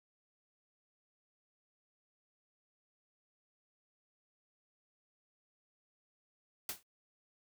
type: noise with exponential decay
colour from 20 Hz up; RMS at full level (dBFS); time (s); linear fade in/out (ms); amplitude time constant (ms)
white; -35; 6.69-6.83; 2; 29
effects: noise-tail reverb RT60 0.1 s tail -25 dB re dry